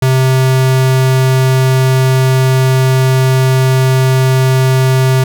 square tone, 130.81 Hz, C3, in tune, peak -8 dBFS, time 0.02-5.24 s, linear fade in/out 5 ms, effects none

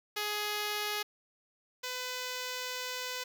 5% pulse tone pair in turn, 418.2 / 502.5 Hz, G#4 / B4, +12 / +30 cents, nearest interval minor third, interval 318 cents, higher second, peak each -21 / -24 dBFS, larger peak first, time 0.16-1.03 / 1.83-3.24 s, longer second, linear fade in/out 10 ms, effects none

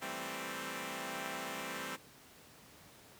5% pulse chord, A minor seventh, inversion second, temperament equal, 164.81 / 196 / 220 / 261.6 Hz, E3 / G3 / A3 / C4, 0 / 0 / 0 / 0 cents, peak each -36 / -34 / -36 / -31 dBFS, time 0.01-1.97 s, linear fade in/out 20 ms, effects pink hiss -58 dBFS RMS until 3.19 s + high-pass 100 Hz 12 dB/octave

